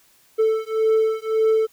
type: beating tone pair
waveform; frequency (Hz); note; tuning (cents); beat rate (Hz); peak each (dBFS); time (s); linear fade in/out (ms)
triangle; 440 / 441.8; A4 / A4; 0 / +7; 1.8; -18; 0.38-1.67; 20
effects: white hiss -57 dBFS RMS until 1.72 s